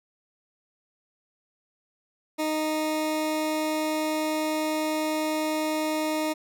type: tone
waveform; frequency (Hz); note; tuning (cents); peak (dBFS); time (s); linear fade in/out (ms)
20% pulse; 310; D#4; -6; -20; 2.38-6.34; 20
effects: none